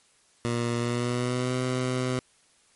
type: tone with pitch glide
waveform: 15% pulse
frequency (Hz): 118.8 to 127.33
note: A#2 to C3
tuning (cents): +33 to -47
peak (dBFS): -19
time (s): 0.45-2.19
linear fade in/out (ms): 0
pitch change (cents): +120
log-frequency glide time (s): 0.78-1.57
effects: white hiss -62 dBFS RMS until 2.75 s + MP3 48 kbps